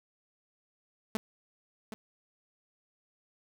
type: tone with echo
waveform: sawtooth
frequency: 218.7 Hz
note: A3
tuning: 10 cents flat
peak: -25 dBFS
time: 1.15-1.17 s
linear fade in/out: 0 ms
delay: 770 ms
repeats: 1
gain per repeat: -10 dB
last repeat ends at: 1.94 s
effects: none